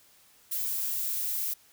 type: noise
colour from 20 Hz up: violet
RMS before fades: -31 dBFS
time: 0.51-1.54 s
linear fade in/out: 10 ms
effects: white hiss -60 dBFS RMS until 1.72 s